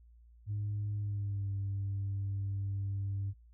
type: tone with pitch glide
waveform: sine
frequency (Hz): 103.6 to 98.86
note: G#2 to G2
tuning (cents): -4 to +15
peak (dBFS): -31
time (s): 0.46-3.34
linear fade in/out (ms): 50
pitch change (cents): -81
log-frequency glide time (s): 0.97-1.49
effects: tanh soft clip ceiling -30 dBFS + added 58 Hz sine -56 dBFS peak until 3.53 s